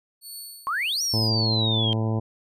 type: tone with tremolo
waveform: 5% pulse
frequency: 4435 Hz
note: C#8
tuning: in tune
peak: -27 dBFS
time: 0.21-1.31 s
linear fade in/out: 50 ms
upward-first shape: triangle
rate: 1.5 Hz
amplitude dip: 90%
type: exponential two-way sweep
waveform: sine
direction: up then down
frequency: 1035 to 5800 to 3157 Hz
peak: -23 dBFS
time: 0.67-1.93 s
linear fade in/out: 0 ms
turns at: 1.02 s
type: harmonic tone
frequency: 110.8 Hz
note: A2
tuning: 13 cents sharp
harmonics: 1 / 2 / 3 / 4 / 5 / 6 / 7 / 8 / 9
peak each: -23 / -29 / -33 / -35 / -37 / -39 / -40 / -41 / -42 dBFS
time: 1.13-2.2 s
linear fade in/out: 10 ms
effects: resampled to 32000 Hz